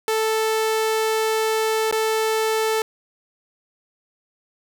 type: tone with dropouts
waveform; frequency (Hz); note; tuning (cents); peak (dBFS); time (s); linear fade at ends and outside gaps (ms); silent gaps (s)
sawtooth; 440; A4; 0; -15; 0.08-2.82; 1; 1.912-1.925
effects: none